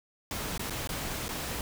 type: noise with dropouts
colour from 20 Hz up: pink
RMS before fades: -35 dBFS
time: 0.31-1.61 s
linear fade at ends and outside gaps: 1 ms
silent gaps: 0.578-0.594 / 0.698-0.706 / 0.874-0.891 / 1.282-1.29 s
effects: none